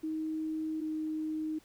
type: tone pair in turn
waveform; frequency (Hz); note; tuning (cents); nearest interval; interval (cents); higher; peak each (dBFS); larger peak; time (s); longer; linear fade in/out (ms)
sine; 314.6 / 311.9; D#4 / D#4; +19 / +4; unison; 15; first; -32 / -32; neither; 0.03-0.81 / 0.81-1.59; neither; 10
effects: pink hiss -63 dBFS RMS until 1.64 s